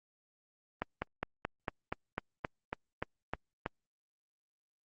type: slowing click train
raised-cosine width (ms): 0.5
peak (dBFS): -18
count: 12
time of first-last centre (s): 0.82-3.661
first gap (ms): 200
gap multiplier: 1.05
effects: Opus 24 kbps